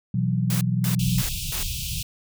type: chord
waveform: sine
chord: B suspended fourth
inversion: none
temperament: equal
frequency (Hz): 123.47 / 164.81 / 185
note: B2 / E3 / F#3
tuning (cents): 0 / 0 / 0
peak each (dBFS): -23 / -26 / -25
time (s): 0.14-1.22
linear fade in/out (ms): 5
type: noise bursts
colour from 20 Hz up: white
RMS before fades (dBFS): -30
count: 4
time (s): 0.5-1.63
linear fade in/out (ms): 2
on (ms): 110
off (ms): 230
type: band-stop noise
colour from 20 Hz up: pink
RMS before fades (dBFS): -29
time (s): 0.99-2.03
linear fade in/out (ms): 5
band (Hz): 180 to 2500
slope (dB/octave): 96
effects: none